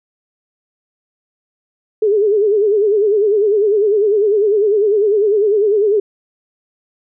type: tone with vibrato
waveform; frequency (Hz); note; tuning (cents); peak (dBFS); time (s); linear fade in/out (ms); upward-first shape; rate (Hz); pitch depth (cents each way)
sine; 415.3; G#4; 0; -10; 2.02-6; 5; sine; 10; 100
effects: none